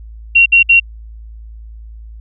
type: tone bursts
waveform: sine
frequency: 2745 Hz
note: F7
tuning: 31 cents flat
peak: -4 dBFS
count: 3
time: 0.35-0.8 s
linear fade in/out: 10 ms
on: 110 ms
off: 60 ms
effects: added 55 Hz sine -30 dBFS peak until 2.2 s